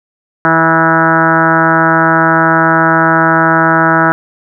sine tone with frequency modulation, 815 Hz, G#5, 33 cents flat, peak -5 dBFS, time 0.45-4.12 s, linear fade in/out 0 ms, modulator 163 Hz, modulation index 4.8, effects none

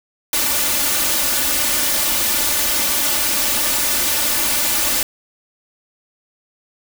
white noise with comb filter, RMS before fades -18 dBFS, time 0.33-5.03 s, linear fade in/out 2 ms, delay 3.4 ms, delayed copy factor +0.7, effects none

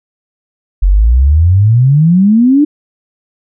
sine exponential sweep, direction up, 43.65 to 304.8 Hz, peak -4 dBFS, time 0.82-2.65 s, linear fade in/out 10 ms, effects none

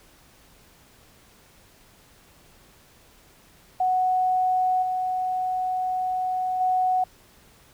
sine tone with level steps, 740 Hz, F#5, in tune, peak -19 / -23 / -19 dBFS, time 3.8-7.04 s, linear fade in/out 5 ms, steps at 4.82 / 6.6 s, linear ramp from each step 10 ms, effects pink hiss -55 dBFS RMS until 7.73 s

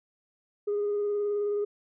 sine tone with vibrato, 411.7 Hz, G#4, 15 cents flat, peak -24 dBFS, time 0.67-1.65 s, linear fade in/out 10 ms, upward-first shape triangle, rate 19 Hz, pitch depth 20 cents each way, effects tanh soft clip ceiling -23 dBFS

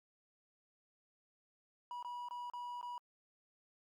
triangle tone with dropouts, 972 Hz, B5, 28 cents flat, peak -40 dBFS, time 1.91-2.98 s, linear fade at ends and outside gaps 1 ms, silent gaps 2.027-2.047 / 2.286-2.309 / 2.5-2.535 / 2.813-2.828 s, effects Opus 48 kbps

